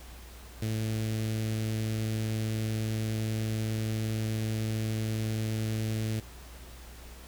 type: tone with notch filter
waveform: sawtooth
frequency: 110 Hz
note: A2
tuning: in tune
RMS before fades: -31 dBFS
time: 0.62-6.2 s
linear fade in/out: 5 ms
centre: 1000 Hz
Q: 0.52
effects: added 60 Hz sine -46 dBFS peak until 7.27 s + pink hiss -51 dBFS RMS until 7.27 s